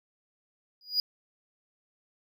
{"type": "tone with exponential growth", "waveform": "triangle", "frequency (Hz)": 4900, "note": "D#8", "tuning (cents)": -27, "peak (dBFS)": -19, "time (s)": [0.81, 1], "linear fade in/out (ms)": 1, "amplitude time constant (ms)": 40, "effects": []}